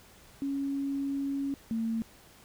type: tone pair in turn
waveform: sine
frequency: 277.2 / 226 Hz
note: C#4 / A3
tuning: 0 / +47 cents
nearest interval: major third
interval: 353 cents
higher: first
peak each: -29 / -28 dBFS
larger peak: second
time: 0.42-1.54 / 1.71-2.02 s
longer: first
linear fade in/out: 0 ms
effects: pink hiss -56 dBFS RMS until 2.44 s